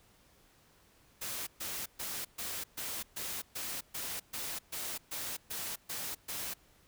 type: noise bursts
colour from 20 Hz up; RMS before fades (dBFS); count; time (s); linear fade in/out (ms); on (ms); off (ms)
white; -39; 14; 1.21-6.54; 10; 260; 130
effects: pink hiss -65 dBFS RMS until 6.87 s